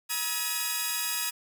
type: tone cluster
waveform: 5% pulse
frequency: 957 / 1283 / 1680 / 2484 Hz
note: A#5 / E6 / G#6 / D#7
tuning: +45 / -47 / +19 / -3 cents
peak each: -23 dBFS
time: 0.09-1.31 s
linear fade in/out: 20 ms
effects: none